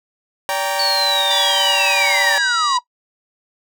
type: chord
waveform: sawtooth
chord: G minor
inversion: second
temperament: equal with one note detuned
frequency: 573.9 / 784 / 932.3 Hz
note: D5 / G5 / Bb5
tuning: -40 / 0 / 0 cents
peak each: -19 dBFS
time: 0.49-2.38 s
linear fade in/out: 0 ms
type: linear sweep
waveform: sine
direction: down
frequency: 4513 to 956 Hz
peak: -16 dBFS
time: 0.79-2.79 s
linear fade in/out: 5 ms
type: harmonic tone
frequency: 962 Hz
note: B5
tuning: 46 cents flat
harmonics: 1 / 2 / 3 / 4 / 5 / 6 / 7 / 8 / 9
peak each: -29 / -30 / -31 / -23 / -24 / -33 / -32 / -36 / -39 dBFS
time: 1.3-2.78 s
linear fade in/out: 10 ms
effects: noise-tail reverb RT60 0.1 s tail -19 dB re dry